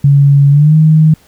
sine tone with pitch glide, 141 to 156.45 Hz, C#3 to D#3, +30 to +10 cents, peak -3 dBFS, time 0.04-1.14 s, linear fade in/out 5 ms, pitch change +180 cents, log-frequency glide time 0.5-0.75 s, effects pink hiss -47 dBFS RMS until 1.27 s

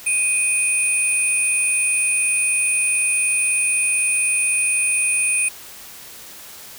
sine tone pair together, 2489 / 9348 Hz, D#7 / D9, 0 / -9 cents, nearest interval octave + major seventh, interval 2291 cents, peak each -19 dBFS, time 0.06-5.49 s, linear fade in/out 10 ms, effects white hiss -39 dBFS RMS until 6.78 s

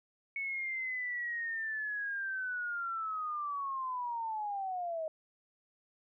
sine linear sweep, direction down, 2217 to 622.3 Hz, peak -34 dBFS, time 0.36-5.08 s, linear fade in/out 2 ms, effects none

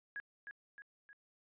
sine tone with echo, 1661.2 Hz, G#6, in tune, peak -40 dBFS, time 0.16-0.2 s, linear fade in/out 0 ms, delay 310 ms, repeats 3, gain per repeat -5 dB, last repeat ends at 1.13 s, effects resampled to 8000 Hz

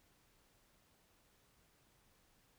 silence, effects pink hiss -72 dBFS RMS until 2.58 s

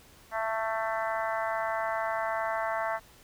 harmonic tone, 222.3 Hz, A3, 18 cents sharp, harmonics 3 / 4 / 5 / 6 / 7 / 8 / 9, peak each -32 / -34 / -36 / -38 / -39 / -40 / -41 dBFS, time 0.31-3 s, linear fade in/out 50 ms, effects pink hiss -56 dBFS RMS until 3.23 s

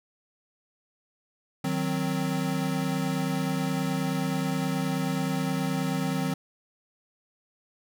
square chord, C diminished, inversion first, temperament equal, 155.56 / 185 / 261.6 Hz, Eb3 / Gb3 / C4, 0 / 0 / 0 cents, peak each -31 dBFS, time 1.64-6.34 s, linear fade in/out 5 ms, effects none

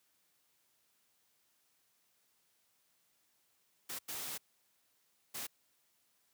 white noise bursts at uneven times, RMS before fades -42 dBFS, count 3, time 3.89-3.99 / 4.08-4.38 / 5.34-5.47 s, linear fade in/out 10 ms, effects white hiss -75 dBFS RMS until 6.33 s + high-pass 80 Hz 12 dB/octave

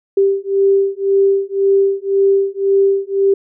sine beating tone pair, 392 / 393.9 Hz, G4 / G4, 0 / +8 cents, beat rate 1.9 Hz, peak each -14 dBFS, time 0.17-3.34 s, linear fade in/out 5 ms, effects none

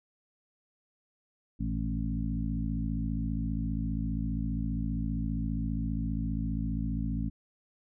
harmonic tone with a mistuned harmonic, 55 Hz, A1, in tune, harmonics 1 / 2 / 3 / 4 / 5, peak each -33 / -37 / -36 / -35 / -38 dBFS, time 1.59-7.3 s, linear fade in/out 20 ms, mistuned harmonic 2, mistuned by +71 cents, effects none

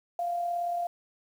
sine tone with amplitude modulation, 696 Hz, F5, 6 cents flat, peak -26 dBFS, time 0.19-0.87 s, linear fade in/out 2 ms, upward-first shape sine, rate 37.9 Hz, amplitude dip 35%, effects 9-bit

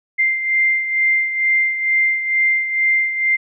sine beating tone pair, 2093 / 2095.2 Hz, C7 / C7, 0 / +2 cents, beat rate 2.2 Hz, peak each -15 / -22 dBFS, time 0.18-3.37 s, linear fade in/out 20 ms, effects none

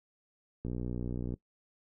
click train, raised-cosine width 3 ms, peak -24 dBFS, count 43, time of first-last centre 0.65-1.34 s, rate 60.9 Hz, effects noise-tail reverb RT60 0.1 s tail -20 dB re dry

